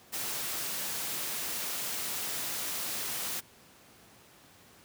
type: noise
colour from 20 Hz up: white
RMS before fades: -35 dBFS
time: 0.12-3.41 s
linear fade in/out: 20 ms
effects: pink hiss -57 dBFS RMS until 4.84 s + high-pass 100 Hz 12 dB/octave